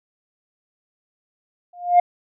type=tone with exponential growth; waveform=sine; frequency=707 Hz; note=F5; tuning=21 cents sharp; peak=-5 dBFS; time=1.73-2 s; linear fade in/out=5 ms; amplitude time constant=58 ms; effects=tanh soft clip ceiling -6 dBFS

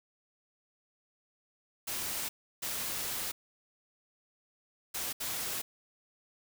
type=noise bursts at uneven times; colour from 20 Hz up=white; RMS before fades=-36 dBFS; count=4; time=1.87-2.29 / 2.62-3.32 / 4.94-5.13 / 5.2-5.62 s; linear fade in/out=10 ms; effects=none

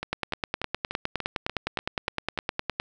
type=two click trains; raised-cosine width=0.3 ms; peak=-15 / -10 dBFS; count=9 / 27; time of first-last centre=0.03-2.376 / 0.13-2.799 s; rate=3.41 / 9.74 Hz; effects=none

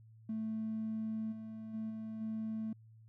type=tone with level steps; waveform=triangle; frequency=220 Hz; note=A3; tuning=in tune; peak=-32 / -41 / -34 / -38 / -33 dBFS; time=0.29-2.73 s; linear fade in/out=5 ms; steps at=1.31 / 1.73 / 1.89 / 2.2 s; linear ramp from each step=20 ms; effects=tanh soft clip ceiling -32 dBFS + added 111 Hz sine -56 dBFS peak until 3.08 s

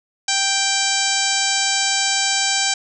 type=harmonic tone; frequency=784 Hz; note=G5; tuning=in tune; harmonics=1 / 2 / 3 / 4 / 5 / 6 / 7 / 8 / 9 / 10; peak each=-26 / -26 / -26 / -26 / -26 / -26 / -26 / -26 / -26 / -26 dBFS; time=0.28-2.74 s; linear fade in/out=5 ms; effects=none

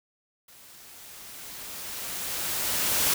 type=noise with level ramp; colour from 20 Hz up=white; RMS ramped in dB=-52 to -23 dBFS; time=0.48-3.14 s; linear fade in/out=5 ms; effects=none

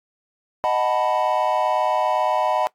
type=chord; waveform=triangle; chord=B dominant seventh; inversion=first; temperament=equal; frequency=622.3 / 740 / 880 / 987.8 Hz; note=D#5 / F#5 / A5 / B5; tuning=0 / 0 / 0 / 0 cents; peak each=-21 / -21 / -23 / -22 dBFS; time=0.64-2.67 s; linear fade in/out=0 ms; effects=noise-tail reverb RT60 0.1 s tail -21 dB re dry + AAC 64 kbps

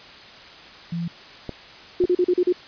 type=tone; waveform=sine; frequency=170 Hz; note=F3; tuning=46 cents flat; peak=-24 dBFS; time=0.92-1.08 s; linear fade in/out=5 ms
type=clicks; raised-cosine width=2 ms; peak=-16 dBFS; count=2; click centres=1.493 / 2.039 s
type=tone bursts; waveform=sine; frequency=358.9 Hz; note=F4; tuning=47 cents sharp; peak=-15 dBFS; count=6; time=2-2.526 s; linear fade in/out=5 ms; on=56 ms; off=38 ms
effects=white hiss -43 dBFS RMS until 2.67 s + resampled to 11025 Hz

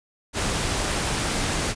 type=noise; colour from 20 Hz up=pink; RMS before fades=-25 dBFS; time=0.33-1.75 s; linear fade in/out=50 ms; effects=resampled to 22050 Hz

